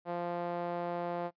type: tone with band-pass filter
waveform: sawtooth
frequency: 173.8 Hz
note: F3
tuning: 8 cents flat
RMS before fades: -36 dBFS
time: 0.05-1.31 s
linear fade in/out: 50 ms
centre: 660 Hz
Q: 1.7
effects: noise-tail reverb RT60 0.1 s tail -21 dB re dry + resampled to 11025 Hz